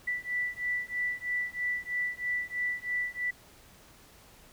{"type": "beating tone pair", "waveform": "sine", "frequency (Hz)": [1969, 1972.1], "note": ["B6", "B6"], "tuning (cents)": [-6, -3], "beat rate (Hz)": 3.1, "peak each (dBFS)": [-33, -33], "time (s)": [0.07, 3.31], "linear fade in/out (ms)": 10, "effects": ["pink hiss -56 dBFS RMS until 4.52 s"]}